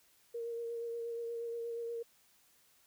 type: tone with vibrato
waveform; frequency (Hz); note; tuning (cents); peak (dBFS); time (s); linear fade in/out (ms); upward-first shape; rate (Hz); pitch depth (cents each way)
sine; 466.2; A#4; 0; -37; 0.34-2.03; 10; sine; 8.4; 19
effects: white hiss -68 dBFS RMS until 2.86 s